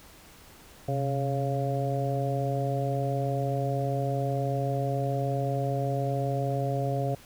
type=harmonic tone with a mistuned harmonic; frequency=139 Hz; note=C#3; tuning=5 cents sharp; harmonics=1 / 2 / 3 / 4 / 5; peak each=-28 / -37 / -35 / -33 / -33 dBFS; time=0.88-7.15 s; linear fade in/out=5 ms; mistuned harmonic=1; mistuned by=-85 cents; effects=pink hiss -52 dBFS RMS until 7.25 s